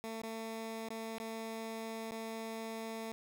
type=tone with dropouts; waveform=15% pulse; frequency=224 Hz; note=A3; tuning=31 cents sharp; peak=-34 dBFS; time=0.04-3.12 s; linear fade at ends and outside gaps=0 ms; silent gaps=0.218-0.234 / 0.887-0.904 / 1.183-1.2 / 2.111-2.119 s; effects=none